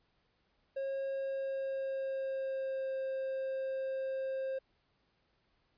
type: tone with pitch glide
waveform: triangle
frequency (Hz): 542 to 531.2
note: C#5 to C5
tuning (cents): -39 to +26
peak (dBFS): -32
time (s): 0.76-4.59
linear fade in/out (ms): 10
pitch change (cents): -35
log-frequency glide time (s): 1.06-2.96
effects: pink hiss -75 dBFS RMS until 5.77 s + resampled to 11025 Hz